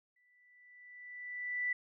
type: tone with exponential growth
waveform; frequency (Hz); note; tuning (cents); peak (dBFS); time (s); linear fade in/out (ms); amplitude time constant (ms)
sine; 1975.5; B6; 0; -30; 0.16-1.73; 5; 340
effects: none